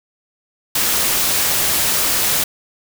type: noise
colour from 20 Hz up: white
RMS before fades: -17 dBFS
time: 0.75-2.44 s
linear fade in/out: 5 ms
effects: none